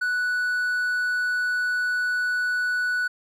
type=tone; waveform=triangle; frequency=1480 Hz; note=F#6; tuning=in tune; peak=-20 dBFS; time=0.01-3.08 s; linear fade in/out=10 ms; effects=none